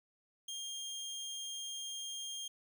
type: tone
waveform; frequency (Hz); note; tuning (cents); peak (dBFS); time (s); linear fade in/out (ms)
25% pulse; 3213; G7; +42; -37; 0.48-2.48; 5
effects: none